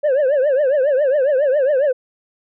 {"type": "tone with vibrato", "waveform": "sine", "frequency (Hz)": 555, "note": "C#5", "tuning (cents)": 2, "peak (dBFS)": -10, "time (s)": [0.03, 1.93], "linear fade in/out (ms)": 20, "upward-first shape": "triangle", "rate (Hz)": 7.3, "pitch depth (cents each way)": 190, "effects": ["tanh soft clip ceiling -12 dBFS"]}